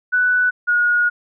sine tone pair in turn, 1487 / 1443.8 Hz, F#6 / F#6, +8 / -43 cents, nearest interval minor second, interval 51 cents, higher first, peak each -13 dBFS, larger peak neither, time 0.12-0.51 / 0.67-1.1 s, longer second, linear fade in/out 20 ms, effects none

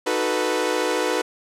sawtooth chord, B dominant seventh, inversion first, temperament equal with one note detuned, 311.1 / 367.9 / 440 / 493.9 Hz, D#4 / F#4 / A4 / B4, 0 / -10 / 0 / 0 cents, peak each -24 / -23 / -23 / -20 dBFS, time 0.06-1.22 s, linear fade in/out 10 ms, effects low-pass 10000 Hz 12 dB/octave

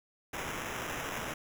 blue noise with sample-and-hold, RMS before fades -38 dBFS, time 0.33-1.34 s, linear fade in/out 5 ms, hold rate 4410 Hz, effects none

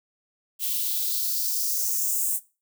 violet noise with high-pass filter sweep, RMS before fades -26 dBFS, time 0.59-2.4 s, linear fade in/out 50 ms, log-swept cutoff 2900 to 8300 Hz, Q 2.9, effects noise-tail reverb RT60 0.3 s tail -19 dB re dry

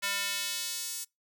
square tone with high-pass filter sweep, 200 Hz, G3, 35 cents sharp, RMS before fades -34 dBFS, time 0.02-1.05 s, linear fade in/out 20 ms, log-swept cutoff 1800 to 7300 Hz, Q 1, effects noise-tail reverb RT60 0.2 s tail -25 dB re dry

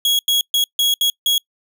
40% pulse tone bursts at uneven times, 3322 Hz, G#7, in tune, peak -13 dBFS, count 6, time 0.05-0.19 / 0.28-0.41 / 0.54-0.64 / 0.79-0.94 / 1.01-1.1 / 1.26-1.38 s, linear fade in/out 2 ms, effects noise-tail reverb RT60 0.1 s tail -26 dB re dry

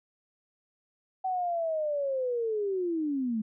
sine linear sweep, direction down, 760 to 210 Hz, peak -27 dBFS, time 1.24-3.42 s, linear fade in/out 10 ms, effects none

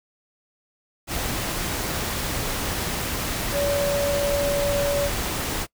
sine tone in noise, 570 Hz, C#5, 48 cents sharp, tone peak -21 dBFS, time 3.52-5.1 s, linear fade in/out 50 ms, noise pink, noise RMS -27 dBFS, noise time 1.07-5.67 s, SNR +3 dB, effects noise-tail reverb RT60 0.1 s tail -23 dB re dry

